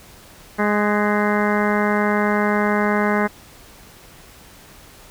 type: harmonic tone with a mistuned harmonic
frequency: 207.7 Hz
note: G#3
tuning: in tune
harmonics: 1 / 2 / 3 / 4 / 5 / 6 / 7 / 8 / 9 / 10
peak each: -20 / -23 / -25 / -26 / -27 / -28 / -28 / -29 / -30 / -30 dBFS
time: 0.58-3.28 s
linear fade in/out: 20 ms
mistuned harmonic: 7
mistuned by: +47 cents
effects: pink hiss -45 dBFS RMS until 5.1 s